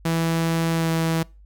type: tone with pitch glide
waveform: sawtooth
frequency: 164.81 to 163.29 Hz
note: E3 to E3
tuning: 0 to -16 cents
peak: -16 dBFS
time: 0.05-1.23 s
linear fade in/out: 5 ms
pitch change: -16 cents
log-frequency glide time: 0.73-0.9 s
effects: noise-tail reverb RT60 0.3 s tail -24 dB re dry + added 50 Hz sine -45 dBFS peak until 1.45 s